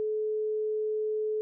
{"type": "tone", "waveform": "sine", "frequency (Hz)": 429.9, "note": "A4", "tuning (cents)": -40, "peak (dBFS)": -27, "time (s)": [0, 1.41], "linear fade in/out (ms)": 0, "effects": []}